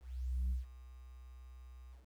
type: tone with ADSR envelope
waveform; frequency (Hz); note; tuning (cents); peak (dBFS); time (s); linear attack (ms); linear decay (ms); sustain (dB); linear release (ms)
sine; 63; B1; +35; -29; 0-2.07; 500; 150; -21; 150
effects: tanh soft clip ceiling -31 dBFS + 11-bit